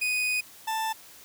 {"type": "tone pair in turn", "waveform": "40% pulse", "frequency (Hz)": [2489, 885.1], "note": ["D#7", "A5"], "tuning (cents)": [0, 10], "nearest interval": "octave + tritone", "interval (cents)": 1790, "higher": "first", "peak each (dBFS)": [-24, -26], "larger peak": "first", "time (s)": [[0.01, 0.41], [0.67, 0.93]], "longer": "first", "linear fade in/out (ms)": 10, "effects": ["white hiss -50 dBFS RMS until 1.24 s"]}